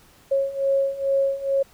sine beating tone pair, 546 / 548.3 Hz, C#5 / C#5, -26 / -19 cents, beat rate 2.3 Hz, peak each -24 / -21 dBFS, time 0.31-1.63 s, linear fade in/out 10 ms, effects pink hiss -54 dBFS RMS until 1.73 s

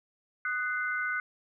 sine tone cluster, 1245 / 1491 / 2081 Hz, D#6 / F#6 / C7, +1 / +13 / -10 cents, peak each -37 / -30 / -36 dBFS, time 0.45-1.2 s, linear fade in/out 2 ms, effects none

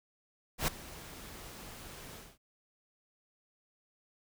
pink noise with ADSR envelope, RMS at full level -29 dBFS, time 0.58-2.38 s, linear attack 99 ms, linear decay 6 ms, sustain -19 dB, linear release 230 ms, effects none

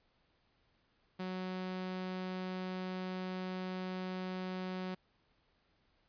sawtooth tone, 185 Hz, F#3, in tune, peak -34 dBFS, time 1.19-4.95 s, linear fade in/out 10 ms, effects pink hiss -74 dBFS RMS until 6.08 s + resampled to 11025 Hz

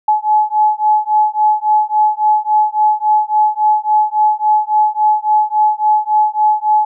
sine beating tone pair, 851 / 854.6 Hz, G#5 / G#5, +42 / +49 cents, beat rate 3.6 Hz, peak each -13 dBFS, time 0.08-6.85 s, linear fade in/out 5 ms, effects none

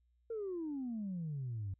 sine exponential sweep, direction down, 467.3 to 92.5 Hz, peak -36 dBFS, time 0.3-1.74 s, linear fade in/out 5 ms, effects tanh soft clip ceiling -34 dBFS + added 60 Hz sine -70 dBFS peak until 1.79 s

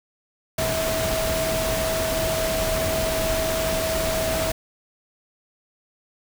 sine tone in noise, 646 Hz, E5, 35 cents flat, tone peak -24 dBFS, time 0.58-4.52 s, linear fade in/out 5 ms, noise pink, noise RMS -26 dBFS, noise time 0.58-4.52 s, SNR -1 dB, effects none

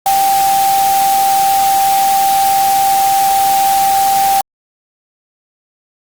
sine tone in noise, 784 Hz, G5, in tune, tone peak -9 dBFS, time 0.06-4.41 s, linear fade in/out 2 ms, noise white, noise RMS -20 dBFS, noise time 0.06-4.41 s, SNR +8 dB, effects Opus 48 kbps

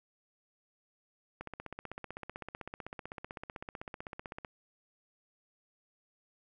click train, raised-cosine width 0.5 ms, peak -26 dBFS, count 49, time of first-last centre 1.41-4.448 s, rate 15.8 Hz, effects none

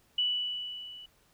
sine tone with level ramp, 2960 Hz, F#7, in tune, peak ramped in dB -24 to -45 dBFS, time 0.18-1.06 s, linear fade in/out 5 ms, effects pink hiss -66 dBFS RMS until 1.33 s

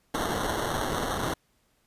blue noise with sample-and-hold, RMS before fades -29 dBFS, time 0.14-1.34 s, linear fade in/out 5 ms, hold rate 2450 Hz, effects pink hiss -69 dBFS RMS until 1.86 s + resampled to 32000 Hz

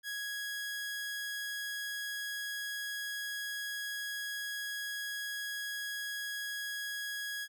sawtooth tone, 1661.2 Hz, G#6, in tune, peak -33 dBFS, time 0.03-7.48 s, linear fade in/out 50 ms, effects none

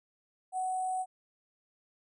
sine tone with sample-and-hold, 744 Hz, F#5, 9 cents sharp, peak -30 dBFS, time 0.52-1.06 s, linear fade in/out 50 ms, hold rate 8820 Hz, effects resampled to 32000 Hz

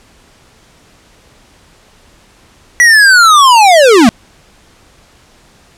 square linear sweep, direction down, 1959 to 207.7 Hz, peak -3 dBFS, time 2.8-4.09 s, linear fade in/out 0 ms, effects pink hiss -45 dBFS RMS until 5.77 s + low-pass 9000 Hz 12 dB/octave

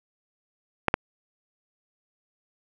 clicks, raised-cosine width 0.5 ms, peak -4 dBFS, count 2, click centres 0.883 / 0.941 s, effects none

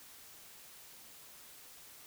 silence, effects white hiss -55 dBFS RMS until 2.06 s

